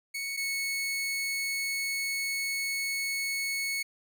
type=tone pair in turn; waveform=sawtooth; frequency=2217 / 2205 Hz; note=C#7 / C#7; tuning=0 / -10 cents; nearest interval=unison; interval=10 cents; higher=first; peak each=-29 / -26 dBFS; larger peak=second; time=0.14-0.37 / 0.37-3.83 s; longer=second; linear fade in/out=10 ms; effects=none